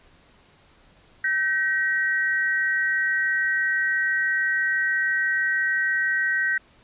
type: tone pair together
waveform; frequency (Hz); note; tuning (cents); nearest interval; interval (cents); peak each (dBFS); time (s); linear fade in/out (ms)
sine; 1543.1 / 1897; G6 / A#6; -28 / +30; major third; 358; -23; 1.24-6.58; 5
effects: pink hiss -56 dBFS RMS until 6.83 s + resampled to 8000 Hz